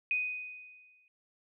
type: tone with exponential decay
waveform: sine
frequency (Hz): 2494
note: D#7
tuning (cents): +3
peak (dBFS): -26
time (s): 0.11-1.08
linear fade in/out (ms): 1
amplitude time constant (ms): 210
effects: none